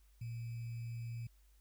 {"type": "tone with sample-and-hold", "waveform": "sine", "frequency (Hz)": 116.9, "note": "A#2", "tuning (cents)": 5, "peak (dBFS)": -40, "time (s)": [0.21, 1.27], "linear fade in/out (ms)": 5, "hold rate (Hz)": 2450, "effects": ["added 50 Hz sine -63 dBFS peak until 1.6 s", "white hiss -75 dBFS RMS until 1.6 s"]}